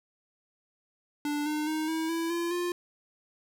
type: tone with pitch steps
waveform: square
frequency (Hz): 293.7 / 302.7 / 311.9 / 321.4 / 331.2 / 341.3 / 351.7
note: D4 / D#4 / D#4 / E4 / E4 / F4 / F4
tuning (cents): 0 / -48 / +4 / -44 / +8 / -40 / +12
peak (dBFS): -29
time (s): 1.25-2.72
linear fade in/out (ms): 2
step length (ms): 210
effects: none